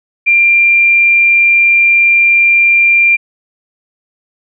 sine tone, 2381 Hz, D7, 23 cents sharp, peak -5 dBFS, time 0.26-3.17 s, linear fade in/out 20 ms, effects none

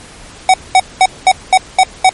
square tone bursts, 752 Hz, F#5, 28 cents sharp, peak -4 dBFS, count 7, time 0.49-2.093 s, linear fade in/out 2 ms, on 49 ms, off 210 ms, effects pink hiss -35 dBFS RMS until 2.13 s + MP3 48 kbps

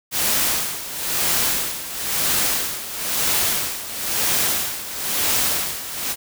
white noise with tremolo, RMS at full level -19 dBFS, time 0.11-6.16 s, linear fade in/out 50 ms, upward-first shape sine, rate 1 Hz, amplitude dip 75%, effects none

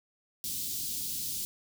white band-stop noise, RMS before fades -35 dBFS, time 0.44-1.45 s, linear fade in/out 0 ms, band 280 to 3600 Hz, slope 24 dB/octave, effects none

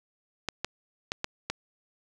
clicks, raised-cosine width 0.2 ms, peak -12 dBFS, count 5, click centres 0.487 / 0.646 / 1.119 / 1.244 / 1.5 s, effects none

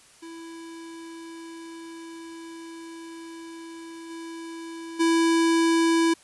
square tone with level steps, 330.7 Hz, E4, 6 cents sharp, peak -39 / -36 / -19 dBFS, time 0.22-6.14 s, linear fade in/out 10 ms, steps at 4.09 / 4.99 s, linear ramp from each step 20 ms, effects white hiss -54 dBFS RMS until 6.23 s + resampled to 24000 Hz

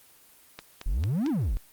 click train, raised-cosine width 0.2 ms, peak -20 dBFS, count 4, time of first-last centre 0.59-1.263 s, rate 4.46 Hz
triangle exponential two-way sweep, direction up then down, 35.19 to 340 to 35.19 Hz, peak -22 dBFS, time 0.86-1.57 s, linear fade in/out 0 ms, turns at 1.29 s
effects white hiss -56 dBFS RMS until 1.72 s + Opus 24 kbps

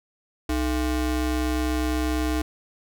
square ring-modulated tone, 186.1 Hz, F#3, 10 cents sharp, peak -20 dBFS, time 0.49-2.42 s, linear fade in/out 5 ms, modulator 122 Hz, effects none

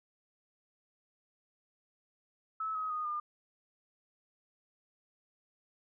sine tone with pitch steps, 1300 / 1268.1 / 1237 / 1206.7 Hz, E6 / D#6 / D#6 / D6, -24 / +33 / -10 / +47 cents, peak -33 dBFS, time 2.6-3.2 s, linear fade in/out 5 ms, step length 150 ms, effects none

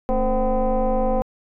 sine tone with frequency modulation, 271.9 Hz, C#4, 33 cents flat, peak -16 dBFS, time 0.09-1.22 s, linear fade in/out 0 ms, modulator 247 Hz, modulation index 2.1, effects tanh soft clip ceiling -12 dBFS

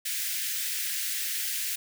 white high-pass noise, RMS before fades -31 dBFS, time 0.05-1.76 s, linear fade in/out 10 ms, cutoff 1600 Hz, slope 48 dB/octave, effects none

